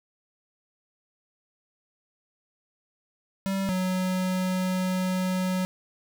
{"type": "tone pair in turn", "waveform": "square", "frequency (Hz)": [193.9, 184.98], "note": ["G3", "F#3"], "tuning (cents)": [-19, 0], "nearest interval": "minor second", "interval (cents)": 81, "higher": "first", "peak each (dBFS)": [-26, -25], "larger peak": "second", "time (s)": [[3.46, 3.69], [3.69, 5.65]], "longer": "second", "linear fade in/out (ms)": 0, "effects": []}